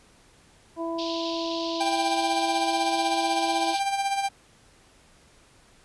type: harmonic tone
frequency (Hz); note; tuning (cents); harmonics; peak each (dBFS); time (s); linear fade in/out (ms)
332; E4; +12; 1 / 2 / 3; -30 / -32 / -35; 0.76-3.76; 50
type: band-pass noise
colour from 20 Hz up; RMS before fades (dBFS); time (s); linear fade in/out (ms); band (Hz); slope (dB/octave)
white; -36; 0.98-3.8; 10; 2900 to 4900; 48
type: tone with tremolo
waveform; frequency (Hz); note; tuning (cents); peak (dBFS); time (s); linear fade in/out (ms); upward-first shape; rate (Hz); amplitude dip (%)
45% pulse; 791; G5; +15; -22; 1.8-4.29; 10; sine; 16; 55
effects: pink hiss -57 dBFS RMS until 5.84 s + resampled to 24000 Hz